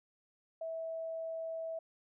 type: tone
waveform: sine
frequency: 652 Hz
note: E5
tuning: 19 cents flat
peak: -37 dBFS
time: 0.61-1.79 s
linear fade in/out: 5 ms
effects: none